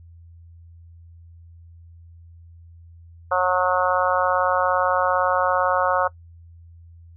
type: harmonic tone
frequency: 182.4 Hz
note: F#3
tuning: 24 cents flat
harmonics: 3 / 4 / 5 / 6 / 7 / 8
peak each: -22 / -25 / -25 / -25 / -24 / -28 dBFS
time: 3.31-6.08 s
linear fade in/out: 10 ms
effects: noise-tail reverb RT60 0.1 s tail -22 dB re dry + added 84 Hz sine -43 dBFS peak until 7.16 s